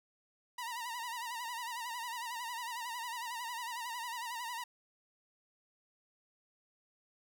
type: tone with vibrato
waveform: sawtooth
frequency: 950 Hz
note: A#5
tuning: 33 cents sharp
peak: -35 dBFS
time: 0.58-4.64 s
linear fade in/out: 5 ms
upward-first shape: sine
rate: 11 Hz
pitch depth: 85 cents each way
effects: none